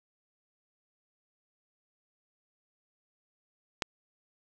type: click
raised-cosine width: 0.2 ms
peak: -11 dBFS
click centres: 3.822 s
effects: none